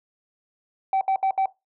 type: tone bursts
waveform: sine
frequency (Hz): 770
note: G5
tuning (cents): -31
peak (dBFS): -16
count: 4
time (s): 0.93-1.458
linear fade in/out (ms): 2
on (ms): 81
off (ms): 68
effects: noise-tail reverb RT60 0.2 s tail -19 dB re dry + tanh soft clip ceiling -17 dBFS